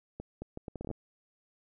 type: accelerating click train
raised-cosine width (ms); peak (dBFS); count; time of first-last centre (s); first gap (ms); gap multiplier
2; -26; 11; 0.2-0.913; 220; 0.7
effects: none

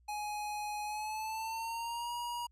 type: tone with pitch glide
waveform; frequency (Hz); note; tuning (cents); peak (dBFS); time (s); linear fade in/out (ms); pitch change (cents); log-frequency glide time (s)
square; 837 to 955.9; G#5 to A#5; +13 to +43; -37; 0.08-2.47; 10; +230; 0.84-2.12
effects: added 60 Hz sine -63 dBFS peak until 2.51 s + resampled to 32000 Hz

